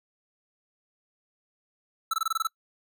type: tone bursts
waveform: square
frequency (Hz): 1318.5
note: E6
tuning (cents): 0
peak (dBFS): -24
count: 8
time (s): 2.11-2.472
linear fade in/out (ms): 5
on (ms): 26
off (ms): 22
effects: noise-tail reverb RT60 0.1 s tail -24 dB re dry